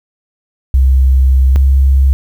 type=tone pair in turn; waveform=sine; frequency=65.7 / 67.39 Hz; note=C2 / C#2; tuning=+8 / -48 cents; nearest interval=unison; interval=44 cents; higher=second; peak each=-5 dBFS; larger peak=neither; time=0.74-1.56 / 1.56-2.13 s; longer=first; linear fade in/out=0 ms; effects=7-bit